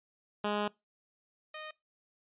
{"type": "tone pair in turn", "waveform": "10% pulse", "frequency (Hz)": [207.7, 617.6], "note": ["G#3", "D#5"], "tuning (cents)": [0, -13], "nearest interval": "octave + perfect fifth", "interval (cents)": 1887, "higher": "second", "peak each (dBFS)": [-22, -33], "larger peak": "first", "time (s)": [[0.44, 0.68], [1.54, 1.71]], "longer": "first", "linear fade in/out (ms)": 5, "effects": ["noise-tail reverb RT60 0.2 s tail -22 dB re dry", "resampled to 8000 Hz"]}